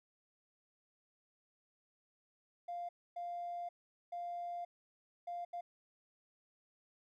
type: tone bursts at uneven times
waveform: triangle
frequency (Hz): 698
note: F5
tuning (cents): -1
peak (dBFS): -36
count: 5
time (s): 2.68-2.89 / 3.16-3.69 / 4.12-4.65 / 5.27-5.45 / 5.53-5.61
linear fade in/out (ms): 10
effects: tanh soft clip ceiling -37 dBFS